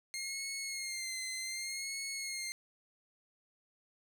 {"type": "tone with vibrato", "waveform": "15% pulse", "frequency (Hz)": 2123, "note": "C7", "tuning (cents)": 25, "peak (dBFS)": -31, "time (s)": [0.14, 2.52], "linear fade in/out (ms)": 0, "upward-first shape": "sine", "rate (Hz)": 0.66, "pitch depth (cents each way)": 54, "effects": []}